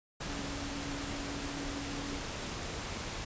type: tone in noise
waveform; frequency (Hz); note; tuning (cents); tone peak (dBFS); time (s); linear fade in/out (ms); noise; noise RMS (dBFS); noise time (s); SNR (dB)
sine; 282.1; C#4; +30; -41; 0.28-2.19; 10; pink; -39; 0.2-3.25; -5
effects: resampled to 16000 Hz